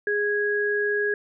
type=tone pair together; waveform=sine; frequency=413.5 / 1655.9 Hz; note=G#4 / G#6; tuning=-8 / -6 cents; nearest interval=2 octaves; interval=2402 cents; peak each=-24 dBFS; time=0.07-1.14 s; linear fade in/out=2 ms; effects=none